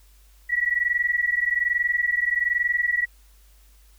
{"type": "tone pair together", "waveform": "sine", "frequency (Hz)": [1923, 1944.2], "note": ["B6", "B6"], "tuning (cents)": [-47, -28], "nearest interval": "unison", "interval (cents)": 19, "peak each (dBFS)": -23, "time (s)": [0.49, 3.06], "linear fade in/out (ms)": 20, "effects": ["added 50 Hz sine -51 dBFS peak until 3.98 s", "white hiss -60 dBFS RMS until 3.98 s"]}